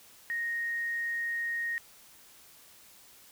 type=tone; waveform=sine; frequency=1864.7 Hz; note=A#6; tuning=in tune; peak=-30 dBFS; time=0.3-1.78 s; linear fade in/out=0 ms; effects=white hiss -56 dBFS RMS until 3.31 s